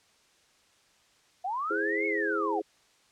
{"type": "linear two-way sweep", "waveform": "sine", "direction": "up then down", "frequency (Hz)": [698.5, 2217, 698.5], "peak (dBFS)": -29, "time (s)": [1.44, 2.6], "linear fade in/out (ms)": 10, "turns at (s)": 2.06}
{"type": "chord", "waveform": "sine", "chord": "E augmented", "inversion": "none", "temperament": "equal", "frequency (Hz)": [329.6, 415.3, 523.3], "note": ["E4", "G#4", "B#4"], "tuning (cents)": [0, 0, 0], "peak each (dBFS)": [-33, -31, -37], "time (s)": [1.7, 2.62], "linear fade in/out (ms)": 10}
{"effects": ["white hiss -64 dBFS RMS until 3.11 s", "low-pass 7000 Hz 12 dB/octave"]}